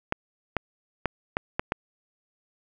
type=clicks; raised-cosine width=0.5 ms; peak=-9 dBFS; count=6; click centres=0.124 / 0.567 / 1.057 / 1.369 / 1.595 / 1.721 s; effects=none